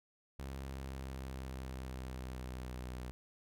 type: tone with pitch glide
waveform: sawtooth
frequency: 67.2 to 62.34 Hz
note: C2 to B1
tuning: +47 to +17 cents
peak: -38 dBFS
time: 0.39-3.11 s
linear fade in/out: 0 ms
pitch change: -130 cents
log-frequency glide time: 0.63-2.98 s
effects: none